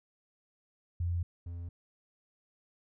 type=tone pair in turn; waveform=sine / triangle; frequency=86.6 / 86 Hz; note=F2 / F2; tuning=-14 / -26 cents; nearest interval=unison; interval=12 cents; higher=first; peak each=-29 / -36 dBFS; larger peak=first; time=1-1.23 / 1.46-1.69 s; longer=neither; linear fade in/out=5 ms; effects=none